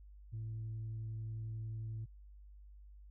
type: tone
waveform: sine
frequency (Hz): 111.1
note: A2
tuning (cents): +17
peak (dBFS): -38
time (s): 0.32-2.06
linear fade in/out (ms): 20
effects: tanh soft clip ceiling -37 dBFS + added 50 Hz sine -53 dBFS peak until 3.1 s